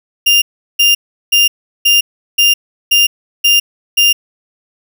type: tone bursts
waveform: 35% pulse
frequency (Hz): 2800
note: F7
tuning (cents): +4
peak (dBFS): -5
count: 8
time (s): 0.26-4.13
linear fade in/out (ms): 10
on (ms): 160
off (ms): 370
effects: none